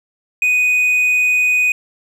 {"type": "tone", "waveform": "triangle", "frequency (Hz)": 2489, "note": "D#7", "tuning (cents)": 0, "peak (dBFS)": -10, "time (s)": [0.42, 1.72], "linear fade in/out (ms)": 2, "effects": []}